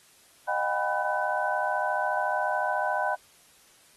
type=tone cluster; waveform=sine; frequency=615 / 726 / 800 / 989 / 1512 Hz; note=D#5 / F#5 / G5 / B5 / F#6; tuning=-20 / -33 / +35 / +2 / +37 cents; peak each=-31 dBFS; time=0.47-3.16 s; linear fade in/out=20 ms; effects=white hiss -58 dBFS RMS until 3.96 s + AAC 32 kbps